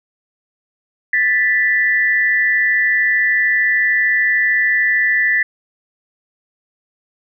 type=tone pair together; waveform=sine; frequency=1762.2 / 1975.5 Hz; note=A6 / B6; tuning=+2 / 0 cents; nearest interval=major second; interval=198 cents; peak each=-15 dBFS; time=1.13-5.43 s; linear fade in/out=5 ms; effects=none